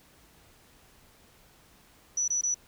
sine tone bursts, 5920 Hz, F#8, in tune, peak -25 dBFS, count 3, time 2.17-2.544 s, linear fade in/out 5 ms, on 110 ms, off 22 ms, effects pink hiss -59 dBFS RMS until 2.67 s

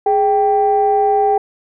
sine tone pair together, 416.5 / 783.8 Hz, G#4 / G5, +5 / 0 cents, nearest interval major seventh, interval 1095 cents, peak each -14 / -12 dBFS, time 0.06-1.38 s, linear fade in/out 5 ms, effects tanh soft clip ceiling -4 dBFS

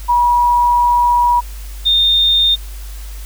sine tone pair in turn, 965 / 3643 Hz, B5 / A#7, -40 / -41 cents, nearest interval octave + major seventh, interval 2299 cents, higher second, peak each -9 dBFS, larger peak neither, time 0.08-1.41 / 1.85-2.56 s, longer first, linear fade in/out 20 ms, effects added 50 Hz sine -26 dBFS peak until 3.25 s + white hiss -39 dBFS RMS until 3.25 s

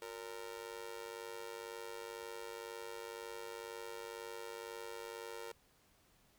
sawtooth tone with amplitude modulation, 461.7 Hz, A#4, 17 cents flat, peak -37 dBFS, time 0.02-5.52 s, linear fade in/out 2 ms, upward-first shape sine, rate 102 Hz, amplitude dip 95%, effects pink hiss -70 dBFS RMS until 6.38 s

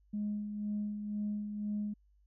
sine tone with tremolo, 208.5 Hz, G#3, 7 cents sharp, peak -31 dBFS, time 0.13-1.94 s, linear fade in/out 10 ms, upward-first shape sine, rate 2 Hz, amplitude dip 50%, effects tanh soft clip ceiling -28 dBFS + added 50 Hz sine -64 dBFS peak until 2.26 s

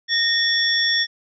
sine tone cluster, 1845 / 3455 / 5490 Hz, A#6 / A7 / F8, -18 / -32 / -31 cents, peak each -21 dBFS, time 0.08-1.07 s, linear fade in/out 50 ms, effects none

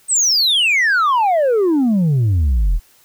sine exponential sweep, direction down, 8540 to 37.31 Hz, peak -9 dBFS, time 0.08-2.8 s, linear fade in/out 50 ms, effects tanh soft clip ceiling -11 dBFS + white hiss -52 dBFS RMS until 3.04 s

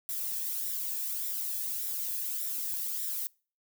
violet noise with flanger, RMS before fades -34 dBFS, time 0.09-3.27 s, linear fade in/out 0 ms, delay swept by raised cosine 0.54 to 1.19 ms, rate 1.7 Hz, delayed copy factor +0.5, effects noise-tail reverb RT60 0.4 s tail -26 dB re dry

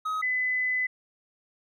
triangle / sine tone pair in turn, 1266 / 2010 Hz, D#6 / B6, +30 / +30 cents, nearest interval minor sixth, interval 800 cents, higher second, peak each -25 / -24 dBFS, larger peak second, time 0.05-0.22 / 0.22-0.87 s, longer second, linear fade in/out 10 ms, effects none

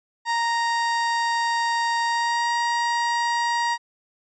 30% pulse tone with pitch glide, 932.3 to 943.1 Hz, A#5 to A#5, 0 to +20 cents, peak -18 dBFS, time 0.25-3.78 s, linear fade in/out 50 ms, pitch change +20 cents, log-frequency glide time 2.03-2.5 s, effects resampled to 16000 Hz

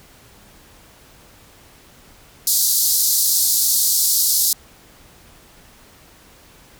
white band-pass noise, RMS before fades -17 dBFS, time 2.47-4.53 s, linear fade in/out 2 ms, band 4100 to 16000 Hz, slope 48 dB/octave, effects pink hiss -48 dBFS RMS until 6.79 s

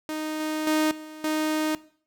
sawtooth tone with level steps, 309.9 Hz, D#4, 7 cents flat, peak -25 / -23 / -17 / -36 / -20 dBFS, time 0.09-1.75 s, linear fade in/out 0 ms, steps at 0.4 / 0.67 / 0.91 / 1.24 s, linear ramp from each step 2 ms, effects noise-tail reverb RT60 0.5 s tail -19 dB re dry

